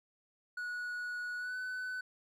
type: tone with pitch glide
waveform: triangle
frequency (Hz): 1463 to 1504.1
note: F#6 to F#6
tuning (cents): -20 to +28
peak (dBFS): -35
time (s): 0.57-2.01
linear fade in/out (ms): 5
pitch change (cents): +48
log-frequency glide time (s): 1.37-1.56
effects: none